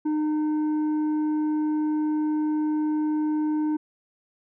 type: tone with tanh clipping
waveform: triangle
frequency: 305.4 Hz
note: D#4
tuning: 32 cents flat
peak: -23 dBFS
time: 0.05-3.77 s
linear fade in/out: 10 ms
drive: 10 dB
effects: none